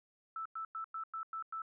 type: tone bursts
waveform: sine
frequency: 1318.5 Hz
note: E6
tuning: in tune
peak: -38 dBFS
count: 7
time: 0.36-1.619 s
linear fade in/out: 2 ms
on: 95 ms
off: 99 ms
effects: none